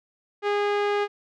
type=tone with low-pass filter; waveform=sawtooth; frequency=410 Hz; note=G#4; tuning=22 cents flat; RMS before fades=-24 dBFS; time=0.42-1.08 s; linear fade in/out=50 ms; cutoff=2600 Hz; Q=0.84; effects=none